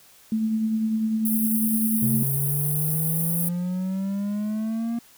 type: tone with tremolo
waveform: sine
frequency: 220 Hz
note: A3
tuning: in tune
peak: -19 dBFS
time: 0.32-2.23 s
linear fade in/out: 2 ms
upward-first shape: triangle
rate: 10 Hz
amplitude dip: 40%
type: high-pass noise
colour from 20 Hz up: white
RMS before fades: -27 dBFS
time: 1.25-3.49 s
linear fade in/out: 5 ms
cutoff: 9400 Hz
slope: 96 dB/octave
type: exponential sweep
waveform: triangle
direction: up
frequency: 128.8 to 235.4 Hz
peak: -22 dBFS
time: 2.02-4.99 s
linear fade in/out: 5 ms
effects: white hiss -53 dBFS RMS until 5.17 s